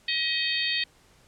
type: harmonic tone with a mistuned harmonic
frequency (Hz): 634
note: D#5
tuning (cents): +32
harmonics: 3 / 4 / 5 / 6 / 7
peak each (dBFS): -31 / -31 / -31 / -31 / -31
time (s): 0.08-0.84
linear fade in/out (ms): 5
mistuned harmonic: 6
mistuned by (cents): -52
effects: pink hiss -59 dBFS RMS until 1.27 s + low-pass 10000 Hz 12 dB/octave